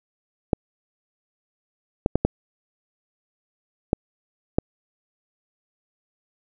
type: clicks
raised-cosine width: 2 ms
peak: -4 dBFS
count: 6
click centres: 0.532 / 2.061 / 2.156 / 2.25 / 3.931 / 4.585 s
effects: none